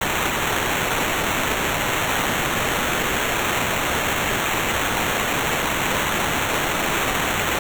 violet noise with sample-and-hold, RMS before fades -22 dBFS, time 0.01-7.59 s, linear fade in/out 5 ms, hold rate 4900 Hz, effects none

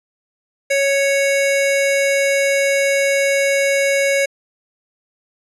square tone pair together, 554.2 / 2217 Hz, C#5 / C#7, -1 / 0 cents, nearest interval 2 octaves, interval 2401 cents, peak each -16 / -20 dBFS, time 0.7-4.26 s, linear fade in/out 10 ms, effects resampled to 24000 Hz

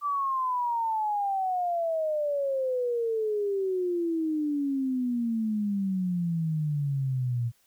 sine exponential sweep, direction down, 1174.7 to 115.9 Hz, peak -25 dBFS, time 0.01-7.52 s, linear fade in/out 50 ms, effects white hiss -66 dBFS RMS until 7.66 s

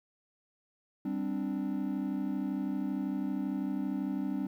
triangle chord, G suspended fourth, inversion none, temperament just, 196 / 261.3 / 294 Hz, G3 / C4 / D4, 0 / -2 / +2 cents, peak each -33 dBFS, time 1.05-4.47 s, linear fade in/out 5 ms, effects tanh soft clip ceiling -20 dBFS + 11-bit

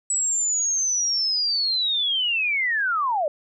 sine linear sweep, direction down, 7902 to 560 Hz, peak -20 dBFS, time 0.1-3.28 s, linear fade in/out 2 ms, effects none

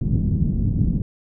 white low-pass noise, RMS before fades -20 dBFS, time 0.01-1.02 s, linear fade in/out 2 ms, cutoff 200 Hz, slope 24 dB/octave, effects none

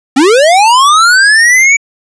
square linear sweep, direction up, 246.9 to 2289 Hz, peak -4 dBFS, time 0.16-1.77 s, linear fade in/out 10 ms, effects resampled to 22050 Hz

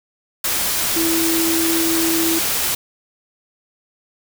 sine tone in noise, 329.6 Hz, E4, in tune, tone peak -18 dBFS, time 0.96-2.39 s, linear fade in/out 5 ms, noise white, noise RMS -20 dBFS, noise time 0.44-2.75 s, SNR -1 dB, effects none

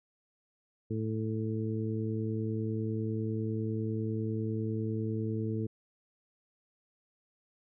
harmonic tone, 110 Hz, A2, in tune, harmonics 1 / 2 / 3 / 4, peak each -33 / -36 / -38 / -39 dBFS, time 0.9-5.67 s, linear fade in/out 10 ms, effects none

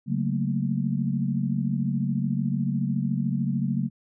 sine tone cluster, 140.3 / 186.1 / 219.5 / 233.2 Hz, C#3 / F#3 / A3 / A#3, +21 / +10 / -4 / +1 cents, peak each -27 / -28 / -30 / -30 dBFS, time 0.06-3.9 s, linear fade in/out 50 ms, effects none

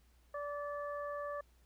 harmonic tone, 580 Hz, D5, 22 cents flat, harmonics 1 / 2 / 3, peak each -40 / -43 / -50 dBFS, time 0.34-1.41 s, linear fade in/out 5 ms, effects added 60 Hz sine -65 dBFS peak until 1.65 s + pink hiss -73 dBFS RMS until 1.65 s

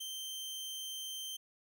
sawtooth tone, 3126 Hz, G7, 6 cents flat, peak -37 dBFS, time 0-1.37 s, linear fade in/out 10 ms, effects none

